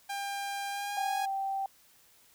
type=tone with pitch glide; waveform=sawtooth; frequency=799 to 825.7 Hz; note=G5 to G#5; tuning=+33 to -10 cents; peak=-30 dBFS; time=0.09-1.26 s; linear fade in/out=10 ms; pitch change=+57 cents; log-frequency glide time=0.69-1.14 s
type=tone; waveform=sine; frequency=780 Hz; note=G5; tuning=9 cents flat; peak=-30 dBFS; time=0.97-1.66 s; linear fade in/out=2 ms
effects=white hiss -62 dBFS RMS until 2.34 s